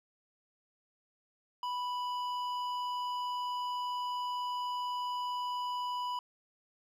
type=tone with hard clipping; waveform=sine; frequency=987.8 Hz; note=B5; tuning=in tune; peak=-35 dBFS; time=1.63-6.19 s; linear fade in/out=2 ms; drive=9 dB; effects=none